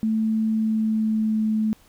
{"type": "tone with pitch glide", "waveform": "sine", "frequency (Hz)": [220, 217.2], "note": ["A3", "A3"], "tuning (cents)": [0, -22], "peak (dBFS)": -19, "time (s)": [0.03, 1.73], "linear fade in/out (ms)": 0, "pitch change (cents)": -22, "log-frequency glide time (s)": [0.47, 1.48], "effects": ["pink hiss -56 dBFS RMS until 1.88 s"]}